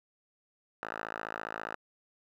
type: tone with band-pass filter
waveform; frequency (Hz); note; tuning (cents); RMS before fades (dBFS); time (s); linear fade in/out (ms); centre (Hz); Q
5% pulse; 54.8; A1; -6; -40; 0.83-1.76; 0; 1200; 3.9
effects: none